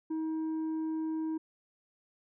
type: tone with tanh clipping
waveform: sine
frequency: 317.6 Hz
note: D#4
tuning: 36 cents sharp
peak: -32 dBFS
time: 0.1-1.38 s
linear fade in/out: 10 ms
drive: 4 dB
effects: none